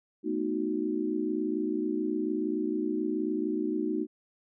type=chord; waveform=sine; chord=B dominant seventh; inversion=third; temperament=equal; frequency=220 / 246.9 / 311.1 / 370 Hz; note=A3 / B3 / D#4 / F#4; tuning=0 / 0 / 0 / 0 cents; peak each=-35 / -36 / -30 / -33 dBFS; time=0.23-4.07 s; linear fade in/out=50 ms; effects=none